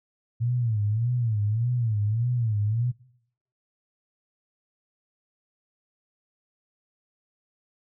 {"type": "tone with vibrato", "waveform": "sine", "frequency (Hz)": 113.1, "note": "A2", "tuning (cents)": 48, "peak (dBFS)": -22, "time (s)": [0.4, 2.92], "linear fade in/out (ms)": 20, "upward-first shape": "sine", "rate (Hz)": 1.7, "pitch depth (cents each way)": 160, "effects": ["noise-tail reverb RT60 0.7 s tail -21 dB re dry"]}